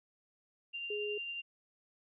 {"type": "tone with tremolo", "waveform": "sine", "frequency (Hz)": 2784, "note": "F7", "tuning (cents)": -6, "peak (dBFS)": -37, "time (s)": [0.73, 1.42], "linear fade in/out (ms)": 20, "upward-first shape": "triangle", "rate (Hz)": 11, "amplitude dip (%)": 30}
{"type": "tone", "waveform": "sine", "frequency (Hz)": 416.9, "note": "G#4", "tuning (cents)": 7, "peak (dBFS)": -36, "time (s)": [0.9, 1.18], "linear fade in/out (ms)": 5}
{"effects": []}